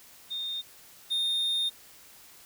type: tone pair in turn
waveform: sine / triangle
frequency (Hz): 3660 / 3660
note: A#7 / A#7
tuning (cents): -32 / -32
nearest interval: unison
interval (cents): 0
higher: neither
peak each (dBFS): -31 / -24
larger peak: second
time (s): 0.3-0.62 / 1.1-1.7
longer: second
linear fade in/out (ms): 20
effects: white hiss -53 dBFS RMS until 2.45 s